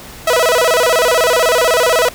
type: tone with vibrato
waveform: sawtooth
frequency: 565 Hz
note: C#5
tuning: 33 cents sharp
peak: -6 dBFS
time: 0.27-2.09 s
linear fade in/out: 5 ms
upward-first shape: square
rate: 16 Hz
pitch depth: 240 cents each way
effects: pink hiss -34 dBFS RMS until 2.14 s